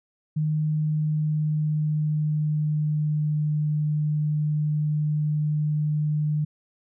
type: tone with pitch glide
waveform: sine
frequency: 153.7 to 150.97 Hz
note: D#3 to D3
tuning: -21 to +48 cents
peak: -21 dBFS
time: 0.36-6.45 s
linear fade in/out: 10 ms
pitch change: -31 cents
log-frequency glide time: 0.57-3.53 s
effects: none